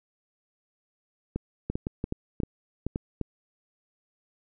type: clicks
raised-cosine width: 3 ms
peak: -16 dBFS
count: 11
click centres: 1.36 / 1.7 / 1.755 / 1.869 / 2.041 / 2.124 / 2.402 / 2.434 / 2.866 / 2.959 / 3.213 s
effects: none